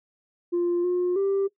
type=tone with pitch steps; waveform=sine; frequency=348.7 / 357.8 / 393 Hz; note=F4 / F4 / G4; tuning=-3 / +42 / +4 cents; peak=-19 dBFS; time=0.52-1.48 s; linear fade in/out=20 ms; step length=320 ms; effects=noise-tail reverb RT60 0.1 s tail -19 dB re dry + tanh soft clip ceiling -19 dBFS